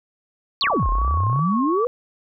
sine exponential two-way sweep, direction down then up, 4699 to 40.14 to 506 Hz, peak -18 dBFS, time 0.61-1.87 s, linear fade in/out 0 ms, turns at 0.89 s
sine tone with vibrato, 1108.7 Hz, C#6, in tune, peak -22 dBFS, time 0.62-1.85 s, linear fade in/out 2 ms, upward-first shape triangle, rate 2.7 Hz, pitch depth 83 cents each way
click train, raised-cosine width 1 ms, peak -22 dBFS, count 25, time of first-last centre 0.64-1.392 s, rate 31.9 Hz
effects none

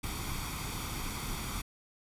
pink noise with comb filter, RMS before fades -37 dBFS, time 0.03-1.62 s, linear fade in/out 10 ms, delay 0.87 ms, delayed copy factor +0.6, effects resampled to 32000 Hz

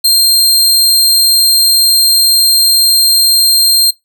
sawtooth tone, 4186 Hz, C8, in tune, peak -3 dBFS, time 0.04-3.91 s, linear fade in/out 10 ms, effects noise-tail reverb RT60 0.2 s tail -23 dB re dry

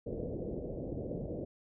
white low-pass noise, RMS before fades -39 dBFS, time 0.06-1.45 s, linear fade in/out 10 ms, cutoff 560 Hz, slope 48 dB/octave, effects none

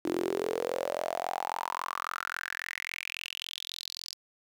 sawtooth tone with high-pass filter sweep, 43.65 Hz, F1, in tune, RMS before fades -35 dBFS, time 0.04-4.15 s, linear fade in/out 20 ms, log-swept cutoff 320 to 5000 Hz, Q 6.8, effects 10-bit

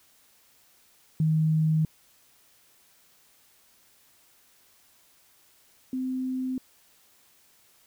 sine tone pair in turn, 157.3 / 258.1 Hz, D#3 / C4, +19 / -23 cents, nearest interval major sixth, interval 858 cents, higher second, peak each -20 / -27 dBFS, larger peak first, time 1.2-1.85 / 5.93-6.58 s, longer neither, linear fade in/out 2 ms, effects white hiss -61 dBFS RMS until 7.86 s

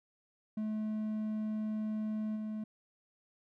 triangle tone with level steps, 215.4 Hz, A3, 37 cents flat, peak -31 / -34 dBFS, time 0.57-2.64 s, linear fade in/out 5 ms, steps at 2.35 s, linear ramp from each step 20 ms, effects none

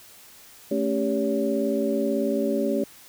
sine tone cluster, 220 / 278.3 / 393.3 / 566 Hz, A3 / C#4 / G4 / C#5, 0 / +7 / +6 / +36 cents, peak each -27 dBFS, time 0.71-2.84 s, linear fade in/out 5 ms, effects white hiss -49 dBFS RMS until 3.08 s

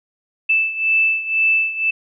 sine beating tone pair, 2637 / 2639 Hz, E7 / E7, 0 / +1 cents, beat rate 2 Hz, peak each -16 / -20 dBFS, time 0.49-1.91 s, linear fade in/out 10 ms, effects none

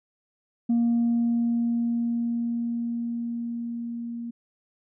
sine tone with level ramp, 234.8 Hz, A#3, 13 cents sharp, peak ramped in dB -17 to -31 dBFS, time 0.69-4.31 s, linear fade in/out 10 ms, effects tanh soft clip ceiling -17 dBFS

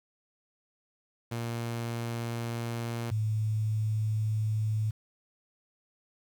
sawtooth / sine tone pair in turn, 117 / 108.34 Hz, A#2 / A2, +7 / -26 cents, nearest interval minor second, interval 133 cents, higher first, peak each -28 / -26 dBFS, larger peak second, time 1.31-3.11 / 3.11-4.91 s, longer neither, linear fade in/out 10 ms, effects 9-bit

